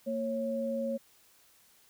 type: tone pair together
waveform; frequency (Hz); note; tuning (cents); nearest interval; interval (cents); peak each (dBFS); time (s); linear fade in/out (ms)
sine; 230 / 549.1; A#3 / C#5; -23 / -17; octave + minor third; 1506; -34 / -32; 0.06-0.98; 20
effects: white hiss -63 dBFS RMS until 1.89 s